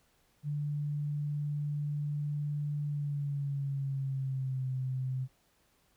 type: tone with pitch glide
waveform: sine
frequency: 146.83 to 130.06 Hz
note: D3 to C3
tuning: 0 to -10 cents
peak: -31 dBFS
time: 0.43-5.28 s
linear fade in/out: 50 ms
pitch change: -210 cents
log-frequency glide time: 2.84-4.67 s
effects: pink hiss -70 dBFS RMS until 5.96 s